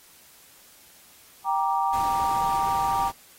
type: chord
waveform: sine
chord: G minor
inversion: none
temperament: just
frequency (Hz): 784 / 940.8 / 1176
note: G5 / Bb5 / D6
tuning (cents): 0 / +16 / +2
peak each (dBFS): -25 / -25 / -28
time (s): 1.44-3.12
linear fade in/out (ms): 50
type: noise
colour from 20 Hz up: pink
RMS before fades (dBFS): -38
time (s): 1.92-3.12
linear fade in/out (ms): 20
effects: white hiss -53 dBFS RMS until 3.38 s + AAC 48 kbps